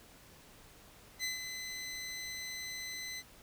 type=tone with ADSR envelope; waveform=20% pulse; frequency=2025 Hz; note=B6; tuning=43 cents sharp; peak=-28 dBFS; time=1.19-3.23 s; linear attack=47 ms; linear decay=140 ms; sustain=-7 dB; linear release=45 ms; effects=pink hiss -58 dBFS RMS until 3.42 s